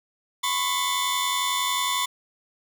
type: tone cluster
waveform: sawtooth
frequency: 1003 / 1094 / 3532 Hz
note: B5 / C#6 / A7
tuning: +26 / -23 / +6 cents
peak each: -24 dBFS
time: 0.43-2.06 s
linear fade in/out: 10 ms
effects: none